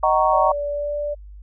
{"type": "chord", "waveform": "sine", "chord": "D# minor seventh", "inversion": "none", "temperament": "equal with one note detuned", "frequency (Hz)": [622.3, 756.4, 932.3, 1108.7], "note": ["D#5", "F#5", "A#5", "C#6"], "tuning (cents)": [0, 38, 0, 0], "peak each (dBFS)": -20, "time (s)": [0.03, 0.52], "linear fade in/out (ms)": 5}
{"type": "tone with pitch glide", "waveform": "sine", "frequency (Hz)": [579, 586.4], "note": ["D5", "D5"], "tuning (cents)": [-25, -3], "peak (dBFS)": -22, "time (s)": [0.32, 1.15], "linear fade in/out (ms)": 20, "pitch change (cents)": 22, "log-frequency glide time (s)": [0.7, 0.95]}
{"effects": ["added 50 Hz sine -37 dBFS peak until 1.42 s"]}